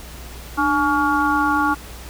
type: harmonic tone with a mistuned harmonic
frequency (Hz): 281.8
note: C#4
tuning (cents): +29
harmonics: 1 / 3 / 4 / 5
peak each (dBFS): -21 / -21 / -21 / -21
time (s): 0.57-1.75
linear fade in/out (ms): 20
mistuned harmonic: 1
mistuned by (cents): +100
effects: added 60 Hz sine -36 dBFS peak until 2.09 s + pink hiss -39 dBFS RMS until 2.09 s